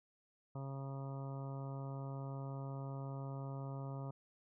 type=harmonic tone; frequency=136.5 Hz; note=C#3; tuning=26 cents flat; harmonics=1 / 2 / 3 / 4 / 5 / 6 / 7 / 8 / 9; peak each=-42 / -52 / -55 / -54 / -55 / -62 / -56 / -64 / -58 dBFS; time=0.55-4.11 s; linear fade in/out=5 ms; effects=none